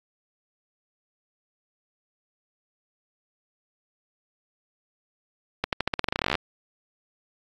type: accelerating click train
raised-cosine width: 0.3 ms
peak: -7 dBFS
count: 20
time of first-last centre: 5.64-6.353 s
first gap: 88 ms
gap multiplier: 0.89
effects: AAC 64 kbps